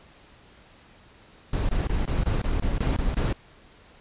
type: noise bursts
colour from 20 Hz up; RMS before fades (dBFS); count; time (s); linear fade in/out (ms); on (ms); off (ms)
brown; -24; 10; 1.53-3.328; 2; 160; 22
effects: pink hiss -53 dBFS RMS until 4 s + resampled to 8000 Hz